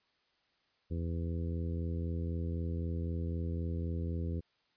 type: harmonic tone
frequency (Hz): 83.9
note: E2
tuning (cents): +31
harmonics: 1 / 2 / 3 / 4 / 5 / 6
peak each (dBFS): -34 / -40 / -44 / -46 / -48 / -50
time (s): 0.9-4.41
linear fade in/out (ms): 20
effects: white hiss -74 dBFS RMS until 4.76 s + resampled to 11025 Hz